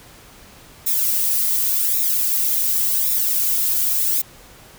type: noise with flanger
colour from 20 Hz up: violet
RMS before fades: -19 dBFS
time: 0.86-4.22 s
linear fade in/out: 10 ms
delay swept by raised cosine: 0.65 to 2.65 ms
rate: 0.89 Hz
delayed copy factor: -0.8
effects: pink hiss -45 dBFS RMS until 4.78 s